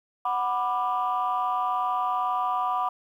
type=chord; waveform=sine; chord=B minor; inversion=second; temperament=just; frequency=740.8 / 987.8 / 1185.3 Hz; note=F#5 / B5 / D6; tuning=+2 / 0 / +16 cents; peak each=-27 dBFS; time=0.25-2.89 s; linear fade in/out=5 ms; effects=tanh soft clip ceiling -17 dBFS + 10-bit